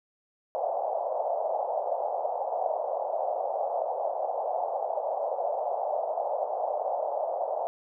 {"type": "band-pass noise", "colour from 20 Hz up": "pink", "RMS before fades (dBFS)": -30, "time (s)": [0.55, 7.67], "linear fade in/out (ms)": 0, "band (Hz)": [570, 790], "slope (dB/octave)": 48, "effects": []}